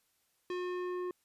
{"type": "tone with low-pass filter sweep", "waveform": "square", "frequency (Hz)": 360.1, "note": "F#4", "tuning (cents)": -47, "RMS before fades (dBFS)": -37, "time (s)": [0.5, 1.11], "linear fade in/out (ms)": 2, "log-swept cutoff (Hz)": [3700, 1100], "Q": 0.84, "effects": ["white hiss -75 dBFS RMS until 1.24 s", "resampled to 32000 Hz"]}